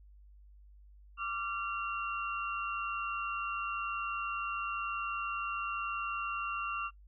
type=tone cluster; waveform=sine; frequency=1173 / 1372 / 2755 Hz; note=D6 / F6 / F7; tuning=-2 / -31 / -24 cents; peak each=-37 / -38 / -39 dBFS; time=1.17-6.91 s; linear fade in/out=50 ms; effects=noise-tail reverb RT60 0.1 s tail -22 dB re dry + added 50 Hz sine -54 dBFS peak until 7.07 s